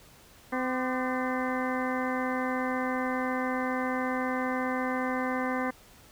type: harmonic tone with a mistuned harmonic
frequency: 256.1 Hz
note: C4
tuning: 37 cents flat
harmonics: 1 / 2 / 3 / 4 / 5 / 6 / 7 / 8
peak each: -31 / -34 / -36 / -37 / -38 / -39 / -39 / -40 dBFS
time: 0.52-5.71 s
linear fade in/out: 10 ms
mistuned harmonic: 5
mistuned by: -120 cents
effects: pink hiss -55 dBFS RMS until 6.11 s